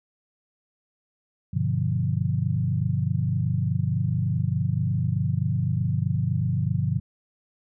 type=chord; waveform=sine; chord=G dominant seventh; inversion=none; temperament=equal with one note detuned; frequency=98.79 / 123.47 / 146.83 / 174.61 Hz; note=G2 / B2 / D3 / F3; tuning=+14 / 0 / 0 / 0 cents; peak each=-27 / -26 / -27 / -29 dBFS; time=1.53-7 s; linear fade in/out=10 ms; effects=none